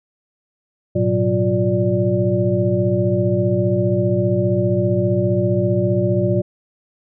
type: tone cluster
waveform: sine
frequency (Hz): 106.9 / 122 / 185.6 / 355.5 / 586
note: A2 / B2 / F#3 / F4 / D5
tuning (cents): -49 / -21 / +6 / +31 / -4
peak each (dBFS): -21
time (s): 0.95-6.42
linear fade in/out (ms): 10
effects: none